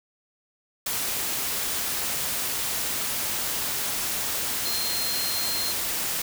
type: tone in noise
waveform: sine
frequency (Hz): 4186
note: C8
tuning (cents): 0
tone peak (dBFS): -29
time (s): 4.65-5.72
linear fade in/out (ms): 5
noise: white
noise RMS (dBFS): -28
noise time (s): 0.86-6.22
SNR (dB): -4
effects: none